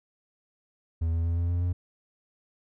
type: tone with pitch steps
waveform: triangle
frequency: 81.9 / 83.19 / 84.49 / 85.82 / 87.17 / 88.54 Hz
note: E2 / E2 / E2 / F2 / F2 / F2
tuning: -11 / +16 / +43 / -30 / -3 / +24 cents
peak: -22 dBFS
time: 1.01-1.73 s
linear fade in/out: 10 ms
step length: 120 ms
effects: none